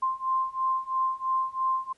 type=beating tone pair; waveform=sine; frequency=1046.5 / 1049.5 Hz; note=C6 / C6; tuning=0 / +5 cents; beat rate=3 Hz; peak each=-28 / -27 dBFS; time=0.02-1.93 s; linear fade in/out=10 ms; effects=pink hiss -65 dBFS RMS until 1.97 s + MP3 48 kbps